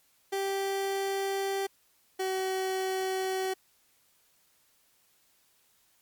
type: tone pair in turn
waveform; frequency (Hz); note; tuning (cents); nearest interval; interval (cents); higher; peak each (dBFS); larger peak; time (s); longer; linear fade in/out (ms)
30% pulse; 391.2 / 378.1; G4 / F#4; -4 / +38; minor second; 58; first; -26; neither; 0.32-1.67 / 2.19-3.54; neither; 10
effects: white hiss -67 dBFS RMS until 6.01 s + MP3 96 kbps